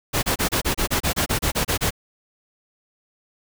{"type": "noise bursts", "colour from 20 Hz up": "pink", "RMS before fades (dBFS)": -21, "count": 14, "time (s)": [0.13, 1.907], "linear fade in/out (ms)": 20, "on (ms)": 100, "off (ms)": 29, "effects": []}